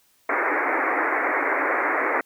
white band-pass noise, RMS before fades -23 dBFS, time 0.29-2.21 s, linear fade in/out 5 ms, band 270 to 2200 Hz, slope 96 dB/octave, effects white hiss -62 dBFS RMS until 2.25 s

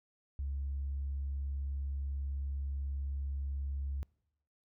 sine tone, 69.3 Hz, C#2, in tune, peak -33 dBFS, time 0.39-4.03 s, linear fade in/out 0 ms, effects noise-tail reverb RT60 0.9 s tail -26 dB re dry + tanh soft clip ceiling -30 dBFS

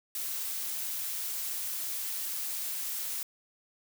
blue noise, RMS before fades -35 dBFS, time 0.15-3.23 s, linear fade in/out 2 ms, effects none

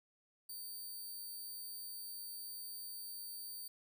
5% pulse tone, 4599 Hz, D8, 37 cents flat, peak -38 dBFS, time 0.49-3.68 s, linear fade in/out 5 ms, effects none

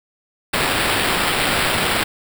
violet noise with sample-and-hold, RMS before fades -19 dBFS, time 0.53-2.04 s, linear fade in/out 10 ms, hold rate 6300 Hz, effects none

